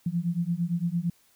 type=beating tone pair; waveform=sine; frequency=167.4 / 176.2 Hz; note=E3 / F3; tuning=+27 / +16 cents; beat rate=8.8 Hz; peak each=-28 dBFS; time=0.06-1.1 s; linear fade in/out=5 ms; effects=white hiss -63 dBFS RMS until 1.35 s